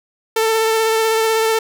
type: tone with vibrato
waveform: sawtooth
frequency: 444.9 Hz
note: A4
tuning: 19 cents sharp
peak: -10 dBFS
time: 0.36-1.59 s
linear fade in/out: 5 ms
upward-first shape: triangle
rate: 16 Hz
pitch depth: 20 cents each way
effects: none